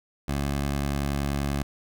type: tone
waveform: 15% pulse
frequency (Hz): 70.4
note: C#2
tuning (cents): +27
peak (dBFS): -19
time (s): 0.28-1.63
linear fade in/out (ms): 5
effects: none